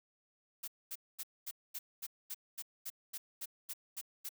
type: noise bursts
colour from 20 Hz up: blue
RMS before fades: -42 dBFS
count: 14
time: 0.63-4.292 s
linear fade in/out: 10 ms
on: 48 ms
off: 230 ms
effects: none